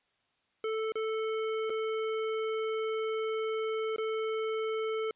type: tone with dropouts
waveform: square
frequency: 440 Hz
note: A4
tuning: in tune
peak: -31 dBFS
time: 0.64-5.11 s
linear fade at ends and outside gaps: 2 ms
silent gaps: 0.921-0.955 / 1.697-1.702 / 3.962-3.982 s
effects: white hiss -74 dBFS RMS until 5.15 s + resampled to 8000 Hz